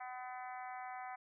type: harmonic tone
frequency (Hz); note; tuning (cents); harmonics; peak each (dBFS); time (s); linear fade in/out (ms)
252; B3; +35; 3 / 4 / 5 / 6 / 7 / 8 / 9; -45 / -52 / -53 / -56 / -58 / -55 / -60; 0-1.16; 10
effects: none